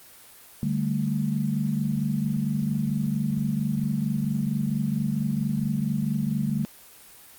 sine chord, D suspended fourth, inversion none, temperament just, 146.83 / 195.78 / 220.2 Hz, D3 / G3 / A3, 0 / -2 / +2 cents, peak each -27 / -28 / -27 dBFS, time 0.63-6.65 s, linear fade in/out 0 ms, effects white hiss -49 dBFS RMS until 7.38 s + Opus 24 kbps

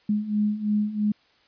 sine beating tone pair, 207.7 / 210.7 Hz, G#3 / G#3, 0 / +25 cents, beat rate 3 Hz, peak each -27 / -23 dBFS, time 0.09-1.12 s, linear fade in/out 5 ms, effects white hiss -61 dBFS RMS until 1.47 s + resampled to 11025 Hz

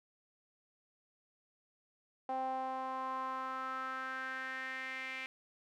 sawtooth tone with band-pass filter sweep, 261.6 Hz, C4, in tune, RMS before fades -40 dBFS, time 2.29-5.26 s, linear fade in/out 0 ms, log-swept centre 750 to 2300 Hz, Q 4.9, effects none

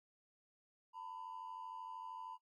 triangle ring-modulated tone, 952 Hz, A#5, 36 cents sharp, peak -40 dBFS, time 0.93-2.38 s, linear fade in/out 50 ms, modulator 46.5 Hz, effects noise-tail reverb RT60 0.1 s tail -20 dB re dry + tanh soft clip ceiling -41 dBFS

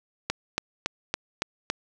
click train, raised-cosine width 0.2 ms, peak -8 dBFS, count 6, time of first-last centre 0.3-1.701 s, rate 3.57 Hz, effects none

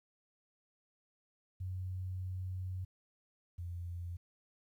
sine tone pair in turn, 92.5 / 87.03 Hz, F#2 / F2, 0 / -6 cents, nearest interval minor second, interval 106 cents, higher first, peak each -37 / -39 dBFS, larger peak first, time 1.6-2.85 / 3.58-4.17 s, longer first, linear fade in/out 10 ms, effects 12-bit

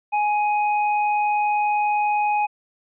sine tone with hard clipping, 835 Hz, G#5, 9 cents sharp, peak -20 dBFS, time 0.12-2.47 s, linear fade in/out 20 ms, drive 12 dB, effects resampled to 8000 Hz

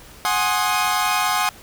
sawtooth chord, Ab dominant seventh, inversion third, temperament equal with one note detuned, 740 / 830.6 / 1059.9 / 1244.5 Hz, Gb5 / Ab5 / C6 / Eb6, 0 / 0 / +22 / 0 cents, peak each -20 dBFS, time 0.25-1.49 s, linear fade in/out 0 ms, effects pink hiss -44 dBFS RMS until 1.62 s

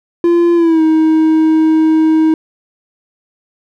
triangle tone with pitch glide, 343.3 to 316.6 Hz, F4 to D#4, -30 to +30 cents, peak -5 dBFS, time 0.24-2.34 s, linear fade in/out 2 ms, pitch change -140 cents, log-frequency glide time 0.55-0.82 s, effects none

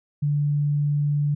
sine tone, 146 Hz, D3, 10 cents flat, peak -19 dBFS, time 0.22-1.35 s, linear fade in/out 10 ms, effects none

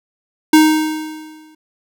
square tone with exponential decay, 311.1 Hz, D#4, in tune, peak -5 dBFS, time 0.53-1.55 s, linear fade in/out 5 ms, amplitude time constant 220 ms, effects none

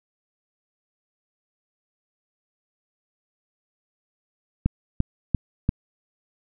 click train, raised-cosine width 5 ms, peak -7 dBFS, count 4, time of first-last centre 4.66-5.691 s, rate 2.91 Hz, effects none

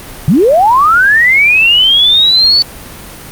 sine linear sweep, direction up, 130.81 to 4528 Hz, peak -4 dBFS, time 0.28-2.62 s, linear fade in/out 0 ms, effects pink hiss -29 dBFS RMS until 3.31 s + Opus 32 kbps

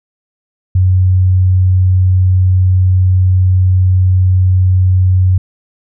sine tone, 92.5 Hz, F#2, in tune, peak -6 dBFS, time 0.75-5.38 s, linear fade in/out 5 ms, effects none

